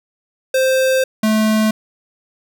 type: tone pair in turn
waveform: square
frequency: 523.3 / 216.9 Hz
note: C5 / A3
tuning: 0 / -25 cents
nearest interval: octave + minor third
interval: 1525 cents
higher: first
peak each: -13 dBFS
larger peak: neither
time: 0.54-1.04 / 1.23-1.71 s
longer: first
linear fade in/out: 5 ms
effects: none